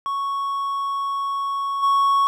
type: tone with level steps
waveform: triangle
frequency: 1108.7 Hz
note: C#6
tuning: in tune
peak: -20 / -13 dBFS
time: 0.06-2.27 s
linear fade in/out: 0 ms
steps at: 1.82 s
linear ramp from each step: 20 ms
effects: none